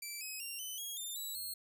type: tone with pitch steps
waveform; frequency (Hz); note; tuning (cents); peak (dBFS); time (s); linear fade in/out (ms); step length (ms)
10% pulse; 2331 / 2542 / 2772 / 3023 / 3297 / 3595 / 3920 / 4275; D7 / D#7 / F7 / F#7 / G#7 / A7 / B7 / C8; -14 / +36 / -14 / +36 / -13 / +36 / -14 / +36; -33; 0.02-1.54; 5; 190
effects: none